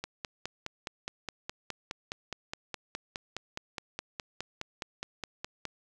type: click train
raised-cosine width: 0.2 ms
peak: -18 dBFS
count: 28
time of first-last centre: 0.04-5.653 s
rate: 4.81 Hz
effects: none